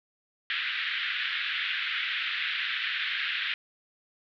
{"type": "band-pass noise", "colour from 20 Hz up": "pink", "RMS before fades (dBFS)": -31, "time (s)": [0.5, 3.54], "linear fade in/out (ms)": 0, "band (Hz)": [1500, 3700], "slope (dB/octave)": 48, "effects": []}